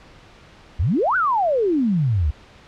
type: exponential two-way sweep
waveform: sine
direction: up then down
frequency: 66.9 to 1549 to 66.9 Hz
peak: -16 dBFS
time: 0.79-2.31 s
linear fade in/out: 10 ms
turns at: 1.16 s
effects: pink hiss -47 dBFS RMS until 2.67 s + low-pass 4000 Hz 12 dB/octave